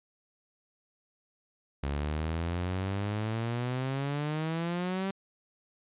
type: exponential sweep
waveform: sawtooth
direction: up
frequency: 69.3 to 196 Hz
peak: -26 dBFS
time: 1.83-5.11 s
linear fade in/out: 5 ms
effects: resampled to 8000 Hz